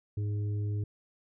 harmonic tone, 103.83 Hz, G#2, in tune, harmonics 1 / 3 / 4, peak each -29 / -45 / -47 dBFS, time 0.17-0.84 s, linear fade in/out 5 ms, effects none

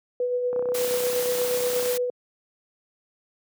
sine tone with tremolo, 493.7 Hz, B4, 1 cent flat, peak -21 dBFS, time 0.2-2.1 s, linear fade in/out 2 ms, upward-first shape sine, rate 8.4 Hz, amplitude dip 35%
click train, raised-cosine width 1 ms, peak -22 dBFS, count 43, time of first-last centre 0.53-1.859 s, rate 31.6 Hz
white noise, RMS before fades -31 dBFS, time 0.74-1.98 s, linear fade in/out 10 ms
effects high-pass 150 Hz 12 dB/octave

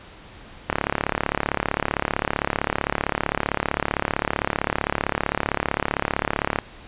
click train, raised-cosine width 0.5 ms, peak -5 dBFS, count 210, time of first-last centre 0.7-6.587 s, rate 35.5 Hz, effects pink hiss -44 dBFS RMS until 6.87 s + resampled to 8000 Hz

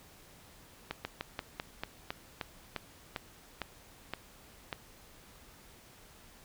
slowing click train, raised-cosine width 0.3 ms, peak -19 dBFS, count 13, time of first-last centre 0.91-4.728 s, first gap 140 ms, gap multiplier 1.14, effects pink hiss -57 dBFS RMS until 6.44 s

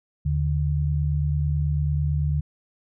sine tone pair together, 77.78 / 146.83 Hz, D#2 / D3, 0 / 0 cents, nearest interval major seventh, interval 1100 cents, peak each -23 dBFS, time 0.25-2.41 s, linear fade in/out 10 ms, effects none

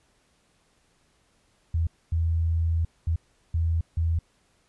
sine tone bursts at uneven times, 82.41 Hz, E2, in tune, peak -21 dBFS, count 5, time 1.74-1.87 / 2.12-2.85 / 3.07-3.16 / 3.54-3.81 / 3.97-4.19 s, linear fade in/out 5 ms, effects pink hiss -66 dBFS RMS until 4.68 s + resampled to 24000 Hz

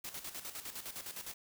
white noise with tremolo, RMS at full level -43 dBFS, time 0.04-1.34 s, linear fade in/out 5 ms, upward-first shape square, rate 9.8 Hz, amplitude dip 65%, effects none

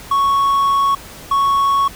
triangle tone pair in turn, 1108.7 / 1108.7 Hz, C#6 / C#6, 0 / 0 cents, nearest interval unison, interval 0 cents, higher neither, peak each -10 dBFS, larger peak neither, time 0.11-0.95 / 1.31-1.88 s, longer first, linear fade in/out 5 ms, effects pink hiss -36 dBFS RMS until 1.95 s

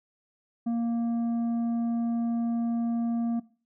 sine tone with tanh clipping, 233.1 Hz, A#3, in tune, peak -26 dBFS, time 0.66-3.4 s, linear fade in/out 10 ms, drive 6 dB, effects noise-tail reverb RT60 0.4 s tail -20 dB re dry

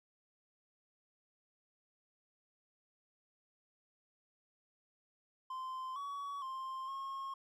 triangle tone with pitch steps, 1038 / 1128 / 1053 / 1082 Hz, C6 / C#6 / C6 / C#6, -14 / +30 / +11 / -42 cents, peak -38 dBFS, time 5.5-7.34 s, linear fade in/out 5 ms, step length 460 ms, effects none

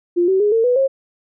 sine tone with pitch steps, 349.2 / 380.8 / 415.3 / 452.9 / 493.8 / 538.5 Hz, F4 / F#4 / G#4 / A#4 / B4 / C5, 0 / +50 / 0 / -50 / 0 / +50 cents, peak -12 dBFS, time 0.16-0.88 s, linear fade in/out 20 ms, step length 120 ms, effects none

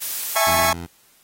blue noise, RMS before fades -26 dBFS, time 0.01-0.7 s, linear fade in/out 10 ms
sawtooth chord, A major seventh, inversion second, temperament just, 660 / 825 / 880 / 1100 Hz, E5 / G#5 / A5 / C#6, +2 / -12 / 0 / -14 cents, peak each -17 / -19 / -23 / -18 dBFS, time 0.36-0.73 s, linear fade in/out 2 ms
15% pulse tone, 85.1 Hz, F2, 44 cents flat, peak -24 dBFS, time 0.46-0.87 s, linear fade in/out 20 ms
effects white hiss -56 dBFS RMS until 1.23 s + AAC 48 kbps

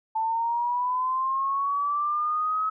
sine linear sweep, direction up, 880 to 1285 Hz, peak -23 dBFS, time 0.15-2.7 s, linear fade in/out 10 ms, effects none

